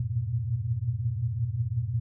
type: tone cluster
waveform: sine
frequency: 86.8 / 104.8 / 116 / 121.6 Hz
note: F2 / G#2 / A#2 / B2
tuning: -10 / +16 / -8 / -26 cents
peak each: -36 / -33 / -32 / -29 dBFS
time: 0-2 s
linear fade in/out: 5 ms
effects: none